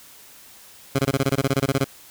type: tone bursts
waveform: 15% pulse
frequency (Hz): 136.4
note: C#3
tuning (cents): -28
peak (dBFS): -11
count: 15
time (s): 0.95-1.843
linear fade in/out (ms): 5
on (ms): 39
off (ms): 22
effects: white hiss -47 dBFS RMS until 2.1 s